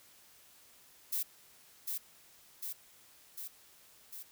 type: noise with echo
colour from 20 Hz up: violet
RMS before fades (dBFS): -34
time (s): 1.12-1.23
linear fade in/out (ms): 10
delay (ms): 750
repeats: 4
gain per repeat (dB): -3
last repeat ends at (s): 4.23
effects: white hiss -61 dBFS RMS until 4.31 s